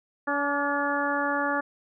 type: harmonic tone with a mistuned harmonic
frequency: 285.2 Hz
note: C#4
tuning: 49 cents sharp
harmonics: 1 / 2 / 3 / 4 / 5 / 6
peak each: -31 / -31 / -31 / -31 / -31 / -31 dBFS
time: 0.27-1.61 s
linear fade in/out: 10 ms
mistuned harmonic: 4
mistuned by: +24 cents
effects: none